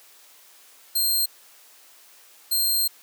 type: tone bursts at uneven times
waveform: 10% pulse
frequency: 4186 Hz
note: C8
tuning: in tune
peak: -13 dBFS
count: 2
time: 0.95-1.26 / 2.51-2.88 s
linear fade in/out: 10 ms
effects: white hiss -52 dBFS RMS until 3.02 s + high-pass 400 Hz 12 dB/octave